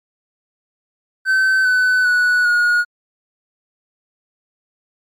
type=tone with pitch steps; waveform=triangle; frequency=1536 / 1504.4 / 1473.4 / 1443.1 Hz; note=G6 / F#6 / F#6 / F#6; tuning=-36 / +28 / -8 / -44 cents; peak=-10 dBFS; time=1.25-2.85 s; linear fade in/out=50 ms; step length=400 ms; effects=MP3 96 kbps